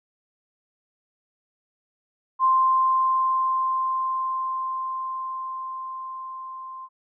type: tone with level ramp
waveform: sine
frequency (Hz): 1046.5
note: C6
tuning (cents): 0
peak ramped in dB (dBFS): -15 to -35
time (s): 2.39-6.89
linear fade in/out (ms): 50
effects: none